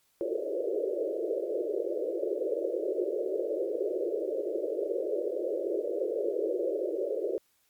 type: band-pass noise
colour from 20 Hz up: pink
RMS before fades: -31 dBFS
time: 0.21-7.38 s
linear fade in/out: 0 ms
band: 340 to 590 Hz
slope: 96 dB/octave
effects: white hiss -70 dBFS RMS until 7.69 s + MP3 96 kbps